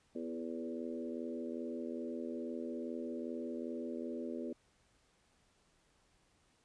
harmonic tone with a mistuned harmonic, 82.41 Hz, E2, in tune, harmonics 3 / 4 / 5 / 6 / 7, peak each -42 / -44 / -46 / -48 / -49 dBFS, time 0.15-4.53 s, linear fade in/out 5 ms, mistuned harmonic 4, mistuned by +15 cents, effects pink hiss -72 dBFS RMS until 6.64 s + resampled to 22050 Hz

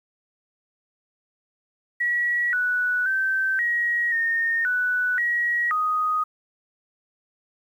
sine tone with pitch steps, 1924 / 1478 / 1550 / 1897 / 1837 / 1485 / 1906 / 1247 Hz, B6 / F#6 / G6 / A#6 / A#6 / F#6 / A#6 / D#6, -46 / -2 / -20 / +30 / -26 / +6 / +38 / +3 cents, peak -20 dBFS, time 2-6.24 s, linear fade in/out 10 ms, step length 530 ms, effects 9-bit

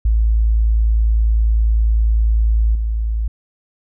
sine tone with level steps, 55 Hz, A1, in tune, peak -11 / -16 dBFS, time 0.05-3.28 s, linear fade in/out 5 ms, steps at 2.75 s, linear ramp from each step 2 ms, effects none

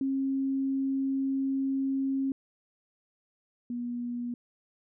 sine tone pair in turn, 270 / 241.4 Hz, C#4 / B3, -45 / -39 cents, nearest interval major second, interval 194 cents, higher first, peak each -26 / -31 dBFS, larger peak first, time 0.01-2.32 / 3.7-4.34 s, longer first, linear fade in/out 2 ms, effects none

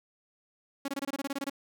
sawtooth tone bursts, 277.2 Hz, C#4, in tune, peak -27 dBFS, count 12, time 0.85-1.498 s, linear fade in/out 5 ms, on 32 ms, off 24 ms, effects none

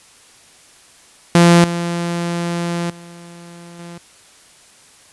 sawtooth tone with level steps, 171.7 Hz, F3, 29 cents flat, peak -3 / -15 / -32 / -28 dBFS, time 1.35-3.98 s, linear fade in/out 2 ms, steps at 1.64 / 2.9 / 3.79 s, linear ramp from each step 2 ms, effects white hiss -47 dBFS RMS until 5.12 s + resampled to 24000 Hz

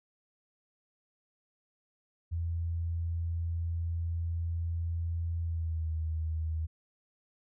sine tone with pitch glide, 84 to 79.79 Hz, E2 to D#2, +33 to +44 cents, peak -30 dBFS, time 2.31-6.67 s, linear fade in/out 20 ms, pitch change -89 cents, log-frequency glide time 5.41-5.9 s, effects none

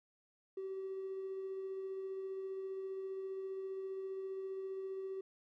triangle tone with tremolo, 383.5 Hz, G4, 38 cents flat, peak -35 dBFS, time 0.57-5.21 s, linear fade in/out 5 ms, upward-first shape sine, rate 15 Hz, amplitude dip 35%, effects tanh soft clip ceiling -36 dBFS

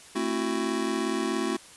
square chord, F# half-diminished seventh, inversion first, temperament just, 222 / 266.4 / 333 / 370 Hz, A3 / C4 / E4 / F#4, +16 / +31 / +18 / 0 cents, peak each -33 / -33 / -32 / -32 dBFS, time 0.15-1.57 s, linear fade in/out 10 ms, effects white hiss -49 dBFS RMS until 1.76 s + resampled to 24000 Hz

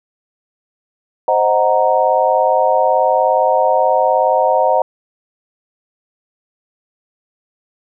sine chord, C half-diminished seventh, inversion none, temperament equal, 523.3 / 622.3 / 740 / 932.3 Hz, C5 / Eb5 / Gb5 / Bb5, 0 / 0 / 0 / 0 cents, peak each -16 dBFS, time 1.28-4.82 s, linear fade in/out 2 ms, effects none

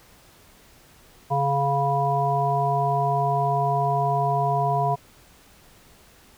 harmonic tone, 140 Hz, C#3, 18 cents sharp, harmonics 1 / 3 / 5 / 7, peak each -25 / -30 / -23 / -25 dBFS, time 1.3-4.96 s, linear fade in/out 20 ms, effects pink hiss -53 dBFS RMS until 6.37 s

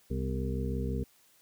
harmonic tone with a mistuned harmonic, 65.9 Hz, C2, 13 cents sharp, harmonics 1 / 2 / 3 / 4 / 6 / 7, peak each -33 / -36 / -38 / -39 / -41 / -41 dBFS, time 0.1-1.04 s, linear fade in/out 10 ms, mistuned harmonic 4, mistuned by -61 cents, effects white hiss -64 dBFS RMS until 1.41 s

